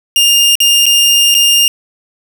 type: tone with dropouts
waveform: sawtooth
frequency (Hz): 2813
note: F7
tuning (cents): +12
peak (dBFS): -3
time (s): 0.16-1.68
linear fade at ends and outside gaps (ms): 1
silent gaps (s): 0.554-0.603 / 0.857-0.864 / 1.343-1.349
effects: none